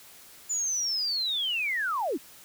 sine linear sweep, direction down, 7060 to 220 Hz, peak -26 dBFS, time 0.49-2.18 s, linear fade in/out 20 ms, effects white hiss -51 dBFS RMS until 2.44 s

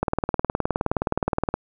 click train, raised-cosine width 1 ms, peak -7 dBFS, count 30, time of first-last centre 0.03-1.54 s, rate 19.2 Hz, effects none

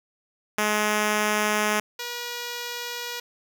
5% pulse tone pair in turn, 211.4 / 481.3 Hz, G#3 / B4, +31 / -45 cents, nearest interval octave + major second, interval 1424 cents, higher second, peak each -10 / -19 dBFS, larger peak first, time 0.58-1.8 / 1.99-3.2 s, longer first, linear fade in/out 5 ms, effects none

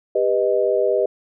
sine chord, G augmented, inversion none, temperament equal with one note detuned, 397.5 / 493.9 / 622.3 Hz, G4 / B4 / D#5, +24 / 0 / 0 cents, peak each -20 dBFS, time 0.15-1.06 s, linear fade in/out 5 ms, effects none

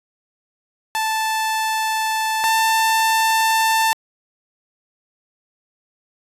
sawtooth tone pair in turn, 879 / 890.2 Hz, A5 / A5, -2 / +20 cents, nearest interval unison, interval 22 cents, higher second, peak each -15 / -11 dBFS, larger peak second, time 0.95-2.44 / 2.44-3.93 s, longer neither, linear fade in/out 0 ms, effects resampled to 32000 Hz

